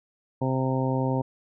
harmonic tone, 131.1 Hz, C3, 4 cents sharp, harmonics 1 / 2 / 3 / 4 / 5 / 6 / 7, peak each -26 / -28 / -33 / -31 / -37 / -37 / -33 dBFS, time 0.41-1.22 s, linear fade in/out 10 ms, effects none

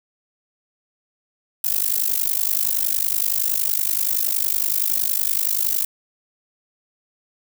violet noise with amplitude modulation, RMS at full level -17 dBFS, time 1.64-5.85 s, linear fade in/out 5 ms, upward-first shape sine, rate 50.7 Hz, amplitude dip 95%, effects none

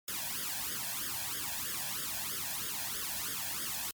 white noise with flanger, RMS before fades -37 dBFS, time 0.08-3.91 s, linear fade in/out 2 ms, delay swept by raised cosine 0.59 to 1.23 ms, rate 3.1 Hz, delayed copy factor +0.9, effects high-pass 60 Hz 12 dB/octave + MP3 96 kbps

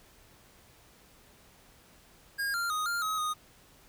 square tone with pitch steps, 1624 / 1390 / 1245 / 1398 / 1271 / 1239 Hz, G#6 / F6 / D#6 / F6 / D#6 / D#6, -39 / -9 / +1 / +1 / +36 / -8 cents, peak -30 dBFS, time 2.38-3.34 s, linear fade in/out 20 ms, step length 160 ms, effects pink hiss -59 dBFS RMS until 3.88 s

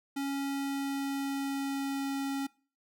square tone with pitch glide, 277.2 to 274.8 Hz, C#4 to C#4, 0 to -15 cents, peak -32 dBFS, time 0.16-2.47 s, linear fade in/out 10 ms, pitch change -15 cents, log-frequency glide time 0.34-2.24 s, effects noise-tail reverb RT60 0.4 s tail -23 dB re dry

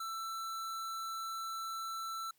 square tone, 1333 Hz, E6, 19 cents sharp, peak -39 dBFS, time 0-2.31 s, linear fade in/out 5 ms, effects white hiss -73 dBFS RMS until 2.38 s

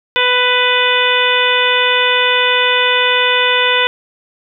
harmonic tone with a mistuned harmonic, 496.5 Hz, B4, 9 cents sharp, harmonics 1 / 2 / 3 / 4 / 5 / 6 / 7, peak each -18 / -18 / -18 / -18 / -18 / -18 / -18 dBFS, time 0.16-3.87 s, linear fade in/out 0 ms, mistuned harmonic 7, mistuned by +25 cents, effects none

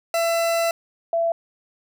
40% pulse / sine tone pair in turn, 670 / 670 Hz, E5 / E5, +28 / +28 cents, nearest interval unison, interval 0 cents, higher neither, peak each -18 dBFS, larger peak neither, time 0.14-0.71 / 1.13-1.32 s, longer first, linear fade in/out 2 ms, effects none

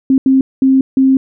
sine tone bursts at uneven times, 265.6 Hz, C4, 26 cents sharp, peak -6 dBFS, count 4, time 0.1-0.18 / 0.26-0.41 / 0.62-0.81 / 0.97-1.17 s, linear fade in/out 2 ms, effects none

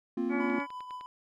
triangle chord, Bb suspended second, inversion none, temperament just, 233.1 / 262.2 / 349.6 Hz, Bb3 / C4 / F4, 0 / +4 / +2 cents, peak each -31 dBFS, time 0.17-0.59 s, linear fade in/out 5 ms
harmonic tone, 283.7 Hz, C#4, 40 cents sharp, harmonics 1 / 2 / 3 / 4 / 5 / 6 / 7 / 8, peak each -36 / -40 / -40 / -43 / -42 / -45 / -47 / -38 dBFS, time 0.29-0.67 s, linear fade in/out 50 ms
triangle tone with tremolo, 1000 Hz, B5, 21 cents sharp, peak -35 dBFS, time 0.4-1.06 s, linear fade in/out 0 ms, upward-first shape triangle, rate 6 Hz, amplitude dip 55%
click train, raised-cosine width 0.3 ms, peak -33 dBFS, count 6, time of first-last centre 0.5-1.01 s, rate 9.8 Hz
effects none

